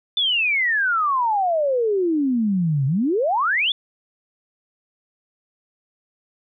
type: exponential two-way sweep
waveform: sine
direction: down then up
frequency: 3551 to 129.9 to 3551 Hz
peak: -17 dBFS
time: 0.17-3.72 s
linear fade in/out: 2 ms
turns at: 2.86 s
effects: none